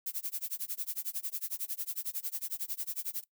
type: noise with tremolo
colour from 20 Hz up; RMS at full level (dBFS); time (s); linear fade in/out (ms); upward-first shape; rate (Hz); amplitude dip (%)
violet; -34; 0.06-3.24; 5; sine; 11; 100
effects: noise-tail reverb RT60 0.1 s tail -18 dB re dry